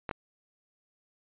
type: clicks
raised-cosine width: 0.5 ms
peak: -18 dBFS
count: 2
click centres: 0.092 / 0.112 s
effects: resampled to 8000 Hz